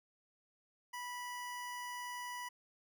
25% pulse tone, 981 Hz, B5, 12 cents flat, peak -38 dBFS, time 0.93-2.49 s, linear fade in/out 10 ms, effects none

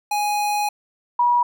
square / sine tone pair in turn, 830.6 / 966 Hz, G#5 / B5, 0 / -39 cents, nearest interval minor third, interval 261 cents, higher second, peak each -20 / -14 dBFS, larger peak second, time 0.11-0.69 / 1.19-1.43 s, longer first, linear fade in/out 5 ms, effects none

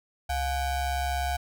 square ring-modulated tone, 390 Hz, G4, 9 cents flat, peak -24 dBFS, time 0.29-1.37 s, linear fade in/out 10 ms, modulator 322 Hz, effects none

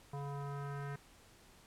square tone with low-pass filter sweep, 141.5 Hz, C#3, 36 cents sharp, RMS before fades -42 dBFS, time 0.13-0.96 s, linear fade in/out 5 ms, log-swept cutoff 930 to 1700 Hz, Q 2.7, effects pink hiss -62 dBFS RMS until 1.66 s + low-pass 12000 Hz 12 dB/octave

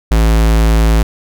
square tone, 55 Hz, A1, in tune, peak -8 dBFS, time 0.11-1.03 s, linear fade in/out 5 ms, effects none

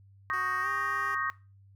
sine chord, Eb dominant seventh, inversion third, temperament equal, 1108.7 / 1244.5 / 1568 / 1864.7 Hz, Db6 / Eb6 / G6 / Bb6, 0 / 0 / 0 / 0 cents, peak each -33 / -34 / -37 / -33 dBFS, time 0.3-1.3 s, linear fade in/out 0 ms
10% pulse tone with pitch glide, 370 to 398.9 Hz, F#4 to G4, 0 to +30 cents, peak -35 dBFS, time 0.33-1.15 s, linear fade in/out 5 ms, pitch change +130 cents, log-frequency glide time 0.61-0.68 s
effects noise-tail reverb RT60 0.3 s tail -19 dB re dry + added 98 Hz sine -54 dBFS peak until 1.75 s

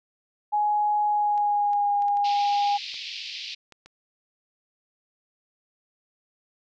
sine tone with pitch glide, 836 to 815 Hz, G#5 to G#5, +11 to -33 cents, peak -20 dBFS, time 0.52-2.78 s, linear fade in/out 20 ms, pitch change -44 cents, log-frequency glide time 1.06-1.94 s
clicks, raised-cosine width 0.2 ms, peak -30 dBFS, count 10, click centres 1.378 / 1.733 / 2.022 / 2.083 / 2.171 / 2.528 / 2.759 / 2.942 / 3.723 / 3.86 s
white band-pass noise, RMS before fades -36 dBFS, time 2.24-3.55 s, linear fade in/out 10 ms, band 2300 to 4900 Hz, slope 48 dB/octave
effects none

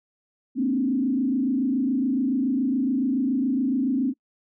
sine tone with frequency modulation, 261.3 Hz, C4, 2 cents flat, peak -20 dBFS, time 0.55-4.14 s, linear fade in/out 50 ms, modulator 27.1 Hz, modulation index 1.1, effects noise-tail reverb RT60 0.1 s tail -26 dB re dry

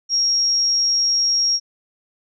sine tone, 5590 Hz, F8, 1 cent sharp, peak -15 dBFS, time 0.09-1.6 s, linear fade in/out 50 ms, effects none

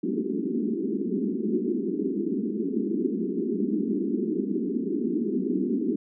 pink band-pass noise, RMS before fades -27 dBFS, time 0.03-5.96 s, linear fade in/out 10 ms, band 190 to 410 Hz, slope 96 dB/octave, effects none

